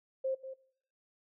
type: tone with echo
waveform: sine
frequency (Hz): 529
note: C5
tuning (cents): +19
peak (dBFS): -30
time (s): 0.24-0.35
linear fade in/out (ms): 10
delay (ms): 190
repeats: 1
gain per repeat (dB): -11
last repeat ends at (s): 0.54
effects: noise-tail reverb RT60 0.6 s tail -19 dB re dry